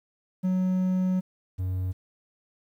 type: tone pair in turn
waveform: triangle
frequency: 185 / 92.39 Hz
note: F#3 / F#2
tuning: 0 / -2 cents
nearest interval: octave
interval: 1202 cents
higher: first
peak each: -20 / -24 dBFS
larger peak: first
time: 0.43-1.21 / 1.58-1.93 s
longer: first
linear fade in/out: 20 ms
effects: 10-bit